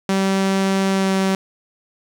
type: tone with pitch glide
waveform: sawtooth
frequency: 193.2 to 191.75 Hz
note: G3 to G3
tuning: -25 to -38 cents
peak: -12 dBFS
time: 0.09-1.35 s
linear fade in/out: 2 ms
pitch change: -13 cents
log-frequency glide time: 0.91-1.12 s
effects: low-pass 9000 Hz 12 dB/octave + 7-bit